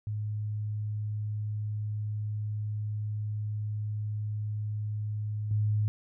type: tone with level steps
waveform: sine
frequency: 105.8 Hz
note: G#2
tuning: 33 cents sharp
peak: -30 / -24 dBFS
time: 0.07-5.88 s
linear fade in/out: 0 ms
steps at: 5.51 s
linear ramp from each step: 2 ms
effects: none